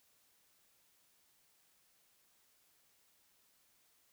silence, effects white hiss -72 dBFS RMS until 4.12 s

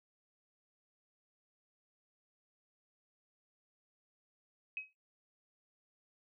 sine tone with exponential decay, 2544 Hz, D#7, 38 cents sharp, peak -34 dBFS, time 4.77-4.93 s, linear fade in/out 1 ms, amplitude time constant 33 ms, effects noise-tail reverb RT60 0.2 s tail -19 dB re dry

